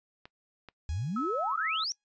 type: clicks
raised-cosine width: 0.3 ms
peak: -30 dBFS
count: 2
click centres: 0.255 / 0.687 s
type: exponential sweep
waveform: sine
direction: up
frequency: 69.3 to 5920 Hz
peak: -30 dBFS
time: 0.89-1.92 s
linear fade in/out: 0 ms
type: tone with exponential decay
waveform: 5% pulse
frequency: 830.6 Hz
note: G#5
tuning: in tune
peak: -36 dBFS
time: 0.89-2.04 s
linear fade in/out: 1 ms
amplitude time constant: 250 ms
type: tone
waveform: sine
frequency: 1295 Hz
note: E6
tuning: 31 cents flat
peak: -31 dBFS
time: 1.16-1.84 s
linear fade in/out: 5 ms
effects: noise-tail reverb RT60 0.1 s tail -22 dB re dry + resampled to 16000 Hz